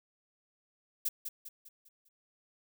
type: noise with echo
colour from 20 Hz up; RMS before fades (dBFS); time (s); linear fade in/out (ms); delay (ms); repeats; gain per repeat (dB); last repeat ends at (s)
violet; -31; 1.05-1.09; 10; 200; 5; -7; 2.09
effects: none